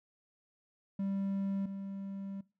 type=tone pair in turn; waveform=triangle; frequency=196 / 196 Hz; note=G3 / G3; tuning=0 / 0 cents; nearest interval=unison; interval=0 cents; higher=neither; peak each=-30 / -37 dBFS; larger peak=first; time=0.99-1.66 / 1.66-2.41 s; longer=second; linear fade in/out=5 ms; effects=noise-tail reverb RT60 0.3 s tail -21 dB re dry

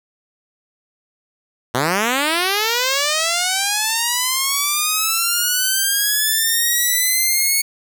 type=linear sweep; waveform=5% pulse; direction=up; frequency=116.54 to 2217 Hz; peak=-5 dBFS; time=1.74-7.62 s; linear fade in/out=10 ms; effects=none

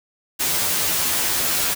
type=noise with comb filter; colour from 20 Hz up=white; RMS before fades=-21 dBFS; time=0.39-1.75 s; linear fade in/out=20 ms; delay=12 ms; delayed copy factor=+0.75; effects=none

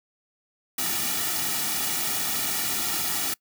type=noise with comb filter; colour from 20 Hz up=white; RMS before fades=-27 dBFS; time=0.78-3.34 s; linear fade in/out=5 ms; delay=1.9 ms; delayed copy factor=-0.75; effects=noise-tail reverb RT60 0.1 s tail -23 dB re dry

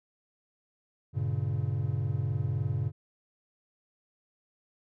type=chord; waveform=triangle; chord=G diminished; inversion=none; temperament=just; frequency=98 / 117.6 / 141.12 Hz; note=G2 / Bb2 / Db3; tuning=0 / +16 / +31 cents; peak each=-30 dBFS; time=1.13-2.92 s; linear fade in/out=50 ms; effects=none

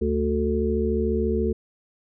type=harmonic tone; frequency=73.9 Hz; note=D2; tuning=11 cents sharp; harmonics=1 / 3 / 5 / 6; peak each=-26 / -26 / -26 / -26 dBFS; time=0.01-1.53 s; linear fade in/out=10 ms; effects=none

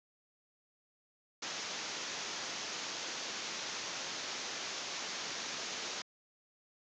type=low-pass noise; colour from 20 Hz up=white; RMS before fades=-41 dBFS; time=1.42-6.02 s; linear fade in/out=5 ms; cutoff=6800 Hz; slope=96 dB/octave; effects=high-pass 200 Hz 12 dB/octave

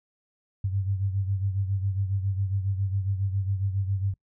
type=beating tone pair; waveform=sine; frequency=96.5 / 103.8 Hz; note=G2 / G#2; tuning=-27 / 0 cents; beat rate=7.3 Hz; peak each=-25 / -32 dBFS; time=0.64-4.14 s; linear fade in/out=5 ms; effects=noise-tail reverb RT60 0.1 s tail -23 dB re dry

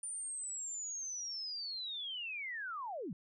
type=linear sweep; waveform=sine; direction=down; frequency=9270 to 143 Hz; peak=-39 dBFS; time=0.03-3.13 s; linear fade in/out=2 ms; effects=none

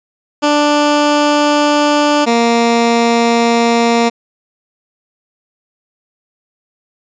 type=tone pair in turn; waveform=15% pulse; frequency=294.3 / 233.6 Hz; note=D4 / A#3; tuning=+4 / +4 cents; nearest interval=major third; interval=400 cents; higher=first; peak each=-3 dBFS; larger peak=neither; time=0.42-2.26 / 2.26-4.1 s; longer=neither; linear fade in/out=20 ms; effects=resampled to 16000 Hz

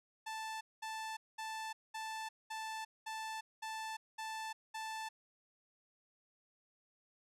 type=tone bursts; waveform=sawtooth; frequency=880 Hz; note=A5; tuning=in tune; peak=-37 dBFS; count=9; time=0.26-5.09 s; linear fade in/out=10 ms; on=350 ms; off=210 ms; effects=low-pass 10000 Hz 12 dB/octave

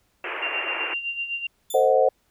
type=band-pass noise; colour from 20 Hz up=white; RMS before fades=-31 dBFS; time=0.24-0.94 s; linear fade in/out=2 ms; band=310 to 2800 Hz; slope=96 dB/octave
type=tone with tremolo; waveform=sine; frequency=2775 Hz; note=F7; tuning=12 cents flat; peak=-24 dBFS; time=0.42-1.47 s; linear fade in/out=5 ms; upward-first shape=sine; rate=7.9 Hz; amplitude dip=65%
type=tone with exponential decay; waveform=10% pulse; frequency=3520 Hz; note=A7; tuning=in tune; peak=-22 dBFS; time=1.7-1.94 s; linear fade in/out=5 ms; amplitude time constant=52 ms
type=chord; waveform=sine; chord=A diminished seventh; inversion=none; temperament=equal with one note detuned; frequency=449.5 / 523.3 / 622.3 / 740 Hz; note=A4 / C5 / Eb5 / Gb5; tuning=+37 / 0 / 0 / 0 cents; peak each=-23 / -18 / -23 / -22 dBFS; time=1.74-2.09 s; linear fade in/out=5 ms
effects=pink hiss -67 dBFS RMS until 2.3 s

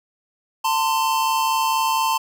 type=tone pair together; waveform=square; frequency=894 / 1038.3 Hz; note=A5 / C6; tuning=+27 / -14 cents; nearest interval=minor third; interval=259 cents; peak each=-21 / -22 dBFS; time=0.64-2.18 s; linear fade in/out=10 ms; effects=none

